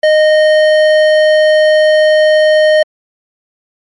sine tone with hard clipping, 617 Hz, D#5, 15 cents flat, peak -7 dBFS, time 0.03-2.83 s, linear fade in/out 5 ms, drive 12 dB, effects MP3 48 kbps

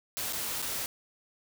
white noise with dropouts, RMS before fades -34 dBFS, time 0.17-0.86 s, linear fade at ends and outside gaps 0 ms, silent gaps 0.325-0.332 / 0.619-0.625 s, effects none

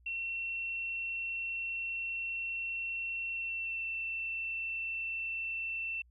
sine tone with pitch glide, 2715 to 2684 Hz, F7 to E7, -50 to +31 cents, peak -34 dBFS, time 0.06-6.02 s, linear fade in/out 5 ms, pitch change -19 cents, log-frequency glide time 3.3-3.88 s, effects added 60 Hz sine -60 dBFS peak until 6.1 s

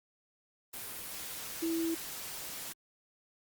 sine tone in noise, 329.6 Hz, E4, in tune, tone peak -30 dBFS, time 1.62-1.95 s, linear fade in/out 10 ms, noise white, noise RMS -42 dBFS, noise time 0.73-2.73 s, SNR +9 dB, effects Opus 32 kbps

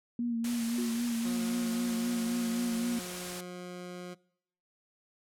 sine tone with vibrato, 234.5 Hz, A#3, 11 cents sharp, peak -29 dBFS, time 0.19-2.99 s, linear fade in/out 2 ms, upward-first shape sine, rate 3.8 Hz, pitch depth 39 cents each way
white noise, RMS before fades -40 dBFS, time 0.44-3.41 s, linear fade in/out 5 ms
triangle tone with exponential decay, 361.3 Hz, F#4, 41 cents flat, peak -33 dBFS, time 0.78-1.16 s, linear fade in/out 5 ms, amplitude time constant 81 ms
20% pulse tone with pitch glide, 180 to 178.86 Hz, F#3 to F3, -47 to +42 cents, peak -35 dBFS, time 1.24-4.15 s, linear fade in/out 20 ms, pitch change -11 cents, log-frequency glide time 2.7-3.86 s
effects noise-tail reverb RT60 0.7 s tail -23 dB re dry + low-pass 11000 Hz 12 dB/octave

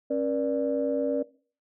sine tone cluster, 272.3 / 479.1 / 588 Hz, C#4 / A#4 / D5, -31 / +47 / +2 cents, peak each -28 / -29 / -27 dBFS, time 0.1-1.23 s, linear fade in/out 10 ms, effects noise-tail reverb RT60 0.4 s tail -19 dB re dry + tanh soft clip ceiling -15 dBFS

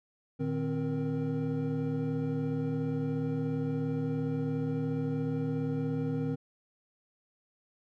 triangle tone cluster, 115.3 / 152.4 / 262.2 / 471 Hz, A#2 / D#3 / C4 / A#4, -19 / -36 / +4 / +18 cents, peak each -37 / -31 / -31 / -36 dBFS, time 0.39-6.36 s, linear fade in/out 20 ms, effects none

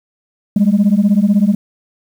sine beating tone pair, 196 / 212 Hz, G3 / G#3, 0 / +36 cents, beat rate 16 Hz, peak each -10 / -10 dBFS, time 0.56-1.55 s, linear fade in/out 5 ms, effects tanh soft clip ceiling -5 dBFS + 7-bit

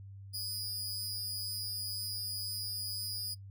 sawtooth tone with amplitude modulation, 4949 Hz, D#8, 10 cents flat, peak -30 dBFS, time 0.33-3.35 s, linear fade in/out 20 ms, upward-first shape sine, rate 209 Hz, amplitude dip 80%, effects noise-tail reverb RT60 0.1 s tail -19 dB re dry + added 98 Hz sine -46 dBFS peak until 3.5 s

